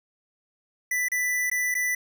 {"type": "tone with dropouts", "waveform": "square", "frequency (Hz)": 1984, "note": "B6", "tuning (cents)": 7, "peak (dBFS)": -24, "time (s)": [0.91, 1.95], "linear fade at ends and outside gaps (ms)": 5, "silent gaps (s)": [[1.085, 1.117], [1.5, 1.514], [1.743, 1.75]], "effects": []}